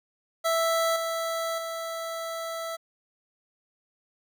25% pulse tone with level steps, 659.3 Hz, E5, in tune, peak -19 / -24 / -28 dBFS, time 0.44-2.77 s, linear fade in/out 20 ms, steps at 0.96 / 1.58 s, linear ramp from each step 2 ms, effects none

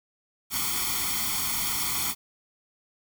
white noise with comb filter, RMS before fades -28 dBFS, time 0.5-2.15 s, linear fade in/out 50 ms, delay 0.9 ms, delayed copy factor +0.95, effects none

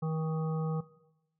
harmonic tone with a mistuned harmonic, 159.1 Hz, D#3, 39 cents sharp, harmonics 1 / 3 / 5 / 7 / 8, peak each -30 / -40 / -44 / -47 / -48 dBFS, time 0.02-0.81 s, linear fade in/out 10 ms, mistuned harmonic 8, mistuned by -36 cents, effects noise-tail reverb RT60 0.9 s tail -17 dB re dry

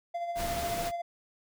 triangle tone with tremolo, 689 Hz, F5, 24 cents flat, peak -28 dBFS, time 0.14-1.02 s, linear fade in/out 10 ms, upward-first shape sine, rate 14 Hz, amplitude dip 45%
pink noise, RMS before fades -36 dBFS, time 0.35-0.92 s, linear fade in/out 50 ms
effects none

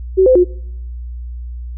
sine tone with pitch steps, 378.3 / 513 / 358.3 Hz, F#4 / C5 / F4, +38 / -34 / +44 cents, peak -6 dBFS, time 0.17-0.446 s, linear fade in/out 20 ms, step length 92 ms, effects noise-tail reverb RT60 0.8 s tail -26 dB re dry + added 60 Hz sine -24 dBFS peak until 1.77 s

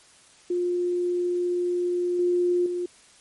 sine tone with level steps, 354.1 Hz, F4, 24 cents sharp, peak -22 / -19 / -25 dBFS, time 0.5-2.86 s, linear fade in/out 5 ms, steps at 2.19 / 2.66 s, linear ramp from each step 2 ms, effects white hiss -54 dBFS RMS until 3.2 s + MP3 48 kbps

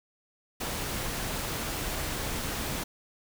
pink noise, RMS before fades -33 dBFS, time 0.6-2.84 s, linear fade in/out 10 ms, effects none

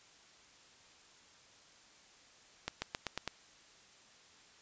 accelerating click train, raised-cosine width 0.2 ms, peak -18 dBFS, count 6, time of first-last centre 2.68-3.277 s, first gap 140 ms, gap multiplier 0.92, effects white hiss -61 dBFS RMS until 4.61 s + resampled to 16000 Hz

